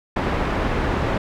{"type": "low-pass noise", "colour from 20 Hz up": "pink", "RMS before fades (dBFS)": -22, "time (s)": [0.16, 1.18], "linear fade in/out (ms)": 5, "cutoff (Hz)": 1800, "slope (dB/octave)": 12, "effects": []}